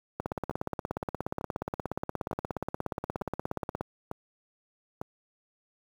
two click trains, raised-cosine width 1 ms, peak -21 / -17 dBFS, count 6 / 62, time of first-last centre 0.51-5.015 / 0.2-3.809 s, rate 1.11 / 16.9 Hz, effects high-pass 60 Hz 12 dB/octave + 8-bit

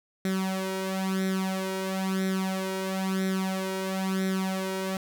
sawtooth tone with flanger, 190 Hz, F#3, 46 cents sharp, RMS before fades -29 dBFS, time 0.25-4.97 s, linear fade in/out 2 ms, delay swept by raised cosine 0.52 to 2.12 ms, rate 1 Hz, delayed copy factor +0.75, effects none

